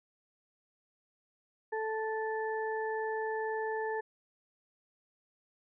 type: harmonic tone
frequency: 439 Hz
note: A4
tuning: 4 cents flat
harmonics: 1 / 2 / 4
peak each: -34 / -37 / -40 dBFS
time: 1.72-4.01 s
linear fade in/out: 10 ms
effects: none